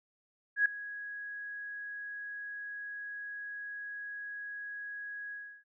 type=tone with ADSR envelope; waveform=sine; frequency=1661.2 Hz; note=G#6; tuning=in tune; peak=-21 dBFS; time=0.56-5.64 s; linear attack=96 ms; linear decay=3 ms; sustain=-18 dB; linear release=320 ms; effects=none